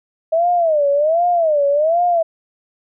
sine tone with vibrato, 632 Hz, D#5, 27 cents sharp, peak -12 dBFS, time 0.32-2.23 s, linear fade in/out 10 ms, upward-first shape sine, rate 1.3 Hz, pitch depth 200 cents each way, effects none

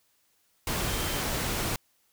sine tone in noise, 3133 Hz, G7, 2 cents flat, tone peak -41 dBFS, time 0.88-1.21 s, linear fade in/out 2 ms, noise pink, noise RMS -30 dBFS, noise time 0.67-1.76 s, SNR -14 dB, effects white hiss -69 dBFS RMS until 2.12 s

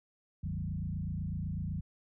sine tone with frequency modulation, 123.47 Hz, B2, in tune, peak -33 dBFS, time 0.43-1.81 s, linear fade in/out 10 ms, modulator 28 Hz, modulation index 2.4, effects none

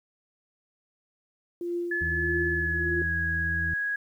sine tone with tremolo, 347.2 Hz, F4, 10 cents flat, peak -26 dBFS, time 1.61-3.02 s, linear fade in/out 2 ms, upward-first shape triangle, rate 1.6 Hz, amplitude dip 85%
sine tone with pitch glide, 1718 to 1658.5 Hz, A6 to G#6, -42 to -3 cents, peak -26 dBFS, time 1.91-3.96 s, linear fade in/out 5 ms, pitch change -61 cents, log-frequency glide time 2.49-3.13 s
harmonic tone, 82.41 Hz, E2, in tune, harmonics 1 / 2 / 4, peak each -31 / -36 / -44 dBFS, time 2.01-3.74 s, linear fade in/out 5 ms
effects 10-bit

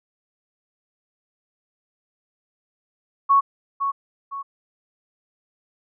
sine tone with echo, 1108.7 Hz, C#6, in tune, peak -12 dBFS, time 3.29-3.41 s, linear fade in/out 20 ms, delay 510 ms, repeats 2, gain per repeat -8 dB, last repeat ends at 4.43 s, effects none

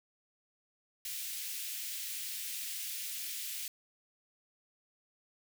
white high-pass noise, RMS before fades -40 dBFS, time 1.05-3.68 s, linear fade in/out 2 ms, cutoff 2100 Hz, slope 24 dB/octave, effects none

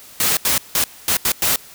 white noise bursts at uneven times, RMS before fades -17 dBFS, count 6, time 0.2-0.37 / 0.45-0.58 / 0.75-0.84 / 1.08-1.17 / 1.25-1.32 / 1.42-1.56 s, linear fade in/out 2 ms, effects white hiss -42 dBFS RMS until 1.74 s

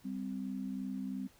sine tone pair together, 196 / 258.9 Hz, G3 / C4, 0 / -18 cents, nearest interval perfect fourth, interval 482 cents, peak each -39 / -39 dBFS, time 0.04-1.28 s, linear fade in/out 20 ms, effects pink hiss -64 dBFS RMS until 1.39 s

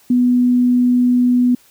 sine tone, 246.9 Hz, B3, in tune, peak -10 dBFS, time 0.1-1.55 s, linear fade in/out 5 ms, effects white hiss -51 dBFS RMS until 1.7 s

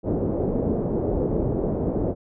white low-pass noise, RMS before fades -24 dBFS, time 0.03-2.15 s, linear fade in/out 50 ms, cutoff 500 Hz, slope 24 dB/octave, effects none

